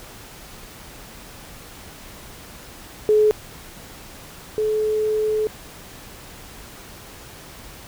sine tone pair in turn, 426.1 / 430.3 Hz, G#4 / A4, +44 / -39 cents, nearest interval unison, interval 17 cents, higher second, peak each -12 / -18 dBFS, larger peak first, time 3.09-3.31 / 4.58-5.47 s, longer second, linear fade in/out 0 ms, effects pink hiss -41 dBFS RMS until 7.87 s

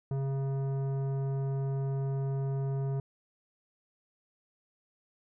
sine tone with tanh clipping, 136.2 Hz, C#3, 30 cents flat, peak -31 dBFS, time 0.11-3 s, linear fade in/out 2 ms, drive 13 dB, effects none

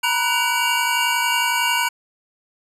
square tone cluster, 934 / 985 / 1486 / 2294 / 2805 Hz, A#5 / B5 / F#6 / D7 / F7, +3 / -5 / +7 / -41 / +7 cents, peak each -25 dBFS, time 0.03-1.89 s, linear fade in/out 10 ms, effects resampled to 32000 Hz

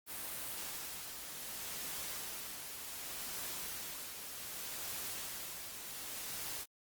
white noise with tremolo, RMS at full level -42 dBFS, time 0.06-6.66 s, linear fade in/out 50 ms, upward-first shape sine, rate 0.66 Hz, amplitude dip 40%, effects Opus 32 kbps

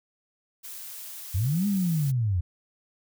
blue noise, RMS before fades -40 dBFS, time 0.63-2.12 s, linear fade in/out 20 ms
sine linear two-way sweep, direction up then down, 82.41 to 207.7 to 82.41 Hz, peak -22 dBFS, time 1.34-2.41 s, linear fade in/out 10 ms, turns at 1.67 s
effects none

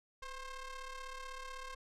sawtooth ring-modulated tone, 527 Hz, C5, 12 cents sharp, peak -37 dBFS, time 0.22-1.75 s, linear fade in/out 5 ms, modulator 545 Hz, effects low-pass 8000 Hz 12 dB/octave

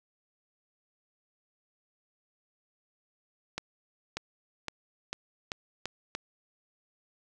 accelerating click train, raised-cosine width 0.2 ms, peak -16 dBFS, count 7, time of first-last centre 3.58-6.15 s, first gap 590 ms, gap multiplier 0.87, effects none

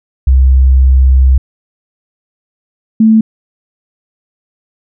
sine tone pair in turn, 65.41 / 220.6 Hz, C2 / A3, 0 / +5 cents, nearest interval octave + major sixth, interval 2105 cents, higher second, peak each -3 dBFS, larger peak neither, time 0.27-1.38 / 3-3.21 s, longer first, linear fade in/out 5 ms, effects none

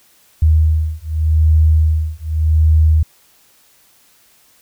sine beating tone pair, 78.1 / 78.95 Hz, D#2 / D#2, +7 / +26 cents, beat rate 0.85 Hz, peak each -13 dBFS, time 0.42-3.03 s, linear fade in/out 5 ms, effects white hiss -52 dBFS RMS until 4.61 s

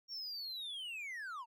triangle linear sweep, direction down, 5588 to 880 Hz, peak -40 dBFS, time 0.08-1.46 s, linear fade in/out 50 ms, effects none

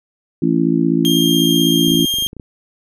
harmonic tone, 56 Hz, A1, 31 cents sharp, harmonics 3 / 4 / 5 / 6, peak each -18 / -20 / -16 / -18 dBFS, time 0.42-2.05 s, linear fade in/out 5 ms
40% pulse tone with vibrato, 3208 Hz, G7, 39 cents sharp, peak -15 dBFS, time 1.05-2.27 s, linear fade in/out 0 ms, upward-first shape triangle, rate 18 Hz, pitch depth 9 cents each way
clicks, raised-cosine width 3 ms, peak -20 dBFS, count 12, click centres 1.88 / 1.913 / 1.944 / 1.996 / 2.054 / 2.14 / 2.186 / 2.224 / 2.265 / 2.331 / 2.367 / 2.398 s
effects none

